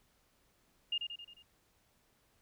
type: tone with echo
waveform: sine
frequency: 2830 Hz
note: F7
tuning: 22 cents sharp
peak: -31 dBFS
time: 0.92-0.98 s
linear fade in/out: 5 ms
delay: 89 ms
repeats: 5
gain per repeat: -5 dB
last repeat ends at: 1.425 s
effects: pink hiss -72 dBFS RMS until 2.41 s